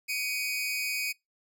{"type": "tone pair together", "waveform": "sawtooth", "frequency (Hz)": [2265, 2489], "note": ["C#7", "D#7"], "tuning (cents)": [37, 0], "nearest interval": "major second", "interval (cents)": 163, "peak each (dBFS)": [-30, -28], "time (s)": [0.08, 1.13], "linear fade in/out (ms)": 20, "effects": ["noise-tail reverb RT60 0.2 s tail -26 dB re dry"]}